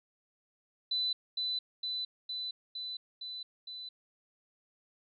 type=tone with echo; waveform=sine; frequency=4000 Hz; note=B7; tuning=21 cents sharp; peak=-29 dBFS; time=0.91-1.13 s; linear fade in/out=5 ms; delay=460 ms; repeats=6; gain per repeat=-2 dB; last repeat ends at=3.89 s; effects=none

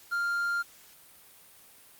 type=tone with quantisation; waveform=triangle; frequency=1396.9 Hz; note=F6; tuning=in tune; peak=-25 dBFS; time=0.11-0.63 s; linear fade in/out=20 ms; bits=9; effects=white hiss -55 dBFS RMS until 1.99 s + Opus 48 kbps

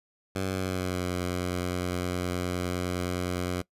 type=tone with pitch glide; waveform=10% pulse; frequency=95 to 89.72 Hz; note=F#2 to F2; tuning=+46 to +47 cents; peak=-20 dBFS; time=0.35-3.62 s; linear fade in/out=10 ms; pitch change=-99 cents; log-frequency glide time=0.46-1.06 s; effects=noise-tail reverb RT60 0.1 s tail -21 dB re dry + resampled to 32000 Hz

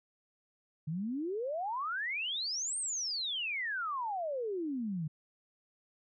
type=exponential two-way sweep; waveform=sine; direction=up then down; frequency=147.3 to 8870 to 147.3 Hz; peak=-33 dBFS; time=0.87-5.08 s; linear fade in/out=10 ms; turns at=2.78 s; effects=none

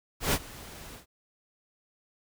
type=noise with ADSR envelope; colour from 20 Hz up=pink; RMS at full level=-24 dBFS; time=0.2-1.06 s; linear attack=130 ms; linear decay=53 ms; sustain=-21 dB; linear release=120 ms; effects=none

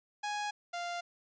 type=tone pair in turn; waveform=sawtooth; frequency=830.6 / 696.4 Hz; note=G#5 / F5; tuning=0 / -5 cents; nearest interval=minor third; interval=305 cents; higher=first; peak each=-30 / -32 dBFS; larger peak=first; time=0.23-0.51 / 0.73-1.01 s; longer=neither; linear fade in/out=10 ms; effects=resampled to 16000 Hz

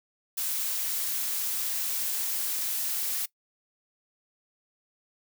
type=noise; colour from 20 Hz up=blue; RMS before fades=-30 dBFS; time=0.37-3.26 s; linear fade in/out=10 ms; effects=noise-tail reverb RT60 0.1 s tail -21 dB re dry

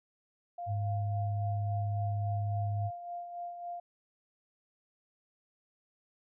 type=tone with tremolo; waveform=sine; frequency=698.5 Hz; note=F5; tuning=in tune; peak=-36 dBFS; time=0.58-3.8 s; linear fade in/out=5 ms; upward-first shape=sine; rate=3.6 Hz; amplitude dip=50%
type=tone; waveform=sine; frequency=103.4 Hz; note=G#2; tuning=7 cents flat; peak=-30 dBFS; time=0.66-2.91 s; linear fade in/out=50 ms
effects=none

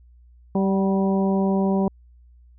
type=harmonic tone with a mistuned harmonic; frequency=194.2 Hz; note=G3; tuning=16 cents flat; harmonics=1 / 2 / 3 / 4 / 5; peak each=-19 / -25 / -29 / -31 / -33 dBFS; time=0.55-1.88 s; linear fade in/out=2 ms; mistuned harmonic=4; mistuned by=-29 cents; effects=added 60 Hz sine -48 dBFS peak until 2.58 s

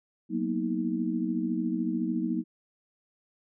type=chord; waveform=sine; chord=B major seventh; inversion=second; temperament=equal with one note detuned; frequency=185 / 233.1 / 246.9 / 316.9 Hz; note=F#3 / A#3 / B3 / D#4; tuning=0 / 0 / 0 / +32 cents; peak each=-33 / -31 / -34 / -31 dBFS; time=0.29-2.44 s; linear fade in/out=50 ms; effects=none

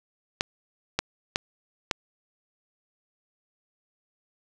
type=clicks; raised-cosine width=0.2 ms; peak=-6 dBFS; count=4; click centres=0.409 / 0.99 / 1.359 / 1.912 s; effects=none

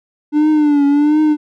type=tone with vibrato; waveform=triangle; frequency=295.2 Hz; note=D4; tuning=9 cents sharp; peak=-7 dBFS; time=0.32-1.37 s; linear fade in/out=50 ms; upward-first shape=triangle; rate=1.4 Hz; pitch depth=85 cents each way; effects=none

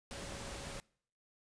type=tone in noise; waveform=sine; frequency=556 Hz; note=C#5; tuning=5 cents sharp; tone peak=-53 dBFS; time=0.11-0.8 s; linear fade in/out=0 ms; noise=pink; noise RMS=-45 dBFS; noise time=0.11-0.8 s; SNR=-11 dB; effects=noise-tail reverb RT60 0.6 s tail -25 dB re dry + resampled to 22050 Hz

